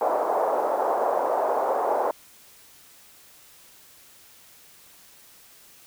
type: band-pass noise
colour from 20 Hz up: pink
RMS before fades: -24 dBFS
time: 0.01-2.11 s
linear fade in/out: 2 ms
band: 520 to 880 Hz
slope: 24 dB/octave
effects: white hiss -52 dBFS RMS until 5.86 s